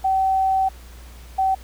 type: tone pair in turn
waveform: sine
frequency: 766 / 766 Hz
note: G5 / G5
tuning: -40 / -40 cents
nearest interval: unison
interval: 0 cents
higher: neither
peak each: -16 dBFS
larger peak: neither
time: 0.04-0.69 / 1.38-1.55 s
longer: first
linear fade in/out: 10 ms
effects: added 60 Hz sine -39 dBFS peak until 1.63 s + pink hiss -48 dBFS RMS until 1.63 s